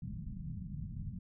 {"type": "low-pass noise", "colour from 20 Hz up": "white", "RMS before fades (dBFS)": -42, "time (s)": [0.02, 1.19], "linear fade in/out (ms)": 5, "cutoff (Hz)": 200, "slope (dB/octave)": 48, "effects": []}